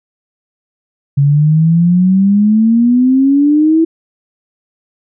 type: exponential sweep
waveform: sine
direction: up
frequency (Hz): 138.59 to 329.6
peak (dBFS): -6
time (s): 1.17-3.85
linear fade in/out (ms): 10
effects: none

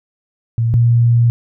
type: tone pair in turn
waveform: sine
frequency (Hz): 115.5 / 118.2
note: A#2 / A#2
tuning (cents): -16 / +24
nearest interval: unison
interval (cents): 40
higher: second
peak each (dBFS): -12 / -8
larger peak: second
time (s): 0.58-0.74 / 0.74-1.3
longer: second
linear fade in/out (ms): 0
effects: none

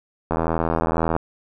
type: click train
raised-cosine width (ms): 1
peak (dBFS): -7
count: 71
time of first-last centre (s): 0.31-1.165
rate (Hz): 81.9
effects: none

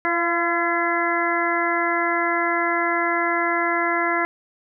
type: harmonic tone with a mistuned harmonic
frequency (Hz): 340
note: F4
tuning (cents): -46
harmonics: 1 / 2 / 3 / 4 / 5 / 6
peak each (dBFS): -26 / -26 / -26 / -26 / -26 / -26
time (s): 0.05-4.25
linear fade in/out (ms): 0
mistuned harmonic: 2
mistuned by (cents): +22
effects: none

